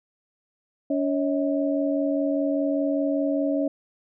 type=tone cluster; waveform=sine; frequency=283.6 / 552 / 637 Hz; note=C#4 / C#5 / D#5; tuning=+40 / -7 / +41 cents; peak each=-23 / -28 / -28 dBFS; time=0.9-3.68 s; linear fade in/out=5 ms; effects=none